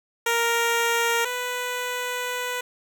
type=tone pair in turn; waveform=10% pulse; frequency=466.2 / 495.1 Hz; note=A#4 / B4; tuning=0 / +4 cents; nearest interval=minor second; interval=104 cents; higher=second; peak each=-12 / -18 dBFS; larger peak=first; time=0.26-1.25 / 1.25-2.61 s; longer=second; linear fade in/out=5 ms; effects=none